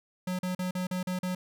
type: tone bursts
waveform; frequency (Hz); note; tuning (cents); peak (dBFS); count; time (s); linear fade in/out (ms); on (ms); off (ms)
square; 182.7; F#3; -22; -30; 7; 0.27-1.35; 5; 120; 40
effects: none